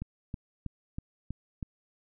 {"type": "click train", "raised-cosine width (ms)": 5, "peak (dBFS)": -23, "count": 6, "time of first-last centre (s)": [0.02, 1.628], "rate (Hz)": 3.11, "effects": []}